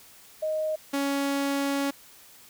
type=tone pair in turn; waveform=sine / sawtooth; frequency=623 / 279 Hz; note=D#5 / C#4; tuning=+2 / +11 cents; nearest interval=octave + major second; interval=1391 cents; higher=first; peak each=-25 / -21 dBFS; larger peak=second; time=0.42-0.76 / 0.93-1.91 s; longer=second; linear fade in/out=10 ms; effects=white hiss -52 dBFS RMS until 2.49 s